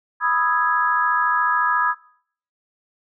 sine chord, E major seventh, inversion second, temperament equal, 987.8 / 1244.5 / 1318.5 / 1661.2 Hz, B5 / D#6 / E6 / G#6, 0 / 0 / 0 / 0 cents, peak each -22 / -21 / -27 / -21 dBFS, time 0.2-1.95 s, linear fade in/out 50 ms, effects noise-tail reverb RT60 0.6 s tail -22 dB re dry

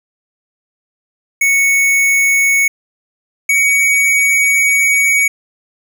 square tone pair in turn, 2217 / 2248 Hz, C#7 / C#7, 0 / +24 cents, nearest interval unison, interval 24 cents, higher second, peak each -10 dBFS, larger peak neither, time 1.41-2.68 / 3.49-5.28 s, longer second, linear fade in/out 5 ms, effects none

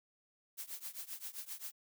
blue noise with tremolo, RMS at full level -42 dBFS, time 0.57-1.72 s, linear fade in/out 20 ms, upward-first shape triangle, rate 7.6 Hz, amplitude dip 95%, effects none

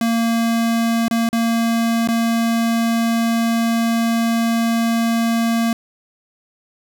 square tone with dropouts, 230 Hz, A#3, 23 cents flat, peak -16 dBFS, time 0.01-5.73 s, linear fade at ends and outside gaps 2 ms, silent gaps 1.082-1.11 / 1.29-1.329 / 2.075-2.086 s, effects none

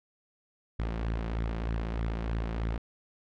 sawtooth tone with flanger, 56.1 Hz, A1, 34 cents sharp, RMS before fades -32 dBFS, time 0.79-2.78 s, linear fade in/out 5 ms, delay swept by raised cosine 0.52 to 5.72 ms, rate 3.2 Hz, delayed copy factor +0.5, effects low-pass 3000 Hz 12 dB/octave

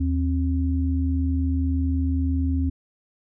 sine tone pair together, 79.1 / 266.4 Hz, D#2 / C4, +29 / +31 cents, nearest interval octave + major sixth, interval 2102 cents, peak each -21 / -25 dBFS, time 0-2.7 s, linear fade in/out 10 ms, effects none

